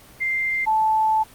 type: tone pair in turn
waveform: sine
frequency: 2093 / 873.7 Hz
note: C7 / A5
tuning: 0 / -12 cents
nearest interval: octave + minor third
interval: 1512 cents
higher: first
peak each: -20 / -16 dBFS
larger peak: second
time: 0.2-0.66 / 0.66-1.24 s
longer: second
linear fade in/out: 20 ms
effects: pink hiss -47 dBFS RMS until 1.34 s + Opus 24 kbps